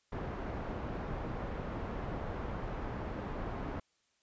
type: low-pass noise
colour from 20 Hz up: pink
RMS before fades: -39 dBFS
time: 0.12-3.8 s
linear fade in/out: 5 ms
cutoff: 1200 Hz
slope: 12 dB/octave
effects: white hiss -75 dBFS RMS until 4.22 s + resampled to 16000 Hz